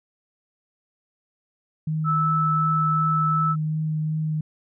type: tone with vibrato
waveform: sine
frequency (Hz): 155.56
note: D#3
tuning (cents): 0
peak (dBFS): -22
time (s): 1.87-4.41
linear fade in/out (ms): 5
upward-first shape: triangle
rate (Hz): 2.7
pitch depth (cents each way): 13
type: tone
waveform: sine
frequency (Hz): 1310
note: E6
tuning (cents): -11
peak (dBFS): -20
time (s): 2.04-3.56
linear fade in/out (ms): 50
effects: none